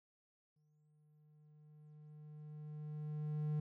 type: tone with exponential growth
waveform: triangle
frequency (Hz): 151.2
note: D#3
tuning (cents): -49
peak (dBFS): -32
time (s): 0.56-3.6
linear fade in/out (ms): 5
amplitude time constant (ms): 660
effects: none